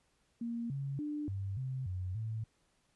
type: tone with pitch steps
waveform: sine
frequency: 233.8 / 138.2 / 297.2 / 97.8 / 130.6 / 91.8 / 110.7 Hz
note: A#3 / C#3 / D4 / G2 / C3 / F#2 / A2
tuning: +5 / -5 / +21 / -4 / -3 / -13 / +11 cents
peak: -35 dBFS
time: 0.41-2.44 s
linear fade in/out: 5 ms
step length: 290 ms
effects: pink hiss -74 dBFS RMS until 2.95 s + resampled to 24000 Hz